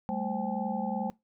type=tone cluster; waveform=sine; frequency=197.7 / 220.4 / 525 / 781 / 852 Hz; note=G3 / A3 / C5 / G5 / G#5; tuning=+15 / +3 / +6 / -7 / +44 cents; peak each=-35 / -34 / -39 / -35 / -39 dBFS; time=0.09-1.1 s; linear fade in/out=0 ms; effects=noise-tail reverb RT60 0.2 s tail -22 dB re dry